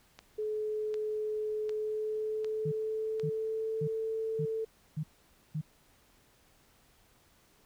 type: click train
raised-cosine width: 0.2 ms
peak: -29 dBFS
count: 5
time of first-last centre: 0.19-3.198 s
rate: 1.33 Hz
type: tone with pitch glide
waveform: sine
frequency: 428.2 to 443.8 Hz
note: A4 to A4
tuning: -47 to +15 cents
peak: -31 dBFS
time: 0.38-4.65 s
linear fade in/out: 10 ms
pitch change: +62 cents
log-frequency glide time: 1.67-3.92 s
type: tone bursts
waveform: sine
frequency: 154.2 Hz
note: D#3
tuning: 15 cents flat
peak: -31 dBFS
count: 6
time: 2.65-5.614 s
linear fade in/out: 10 ms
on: 69 ms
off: 510 ms
effects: pink hiss -65 dBFS RMS until 7.65 s